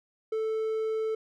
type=tone; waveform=triangle; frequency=440 Hz; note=A4; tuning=in tune; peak=-25 dBFS; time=0.32-1.15 s; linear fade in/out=5 ms; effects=none